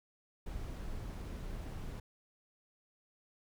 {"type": "noise", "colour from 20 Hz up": "brown", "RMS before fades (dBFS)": -42, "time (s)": [0.46, 2], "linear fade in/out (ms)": 5, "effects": []}